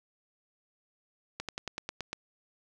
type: slowing click train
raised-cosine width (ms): 0.2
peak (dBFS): -18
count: 8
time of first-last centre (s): 1.4-2.13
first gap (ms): 87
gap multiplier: 1.06
effects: none